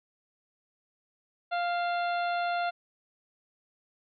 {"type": "harmonic tone with a mistuned harmonic", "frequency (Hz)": 698.5, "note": "F5", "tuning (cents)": 0, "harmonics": [1, 2, 3, 4, 5, 6], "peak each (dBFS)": [-28, -34, -43, -43, -45, -47], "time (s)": [1.51, 2.71], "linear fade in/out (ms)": 20, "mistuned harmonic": 4, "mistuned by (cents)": -46, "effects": []}